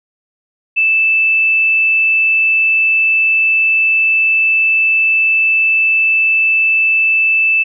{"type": "tone", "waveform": "sine", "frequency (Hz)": 2637, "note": "E7", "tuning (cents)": 0, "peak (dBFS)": -9, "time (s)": [0.76, 7.64], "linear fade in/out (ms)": 20, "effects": []}